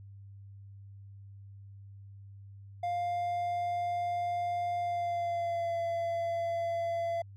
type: tone with pitch glide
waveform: triangle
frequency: 701 to 677.1 Hz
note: F5 to E5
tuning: +6 to +46 cents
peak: -28 dBFS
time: 2.83-7.22 s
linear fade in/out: 5 ms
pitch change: -60 cents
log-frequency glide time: 4.79-5.78 s
effects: added 99 Hz sine -47 dBFS peak until 7.36 s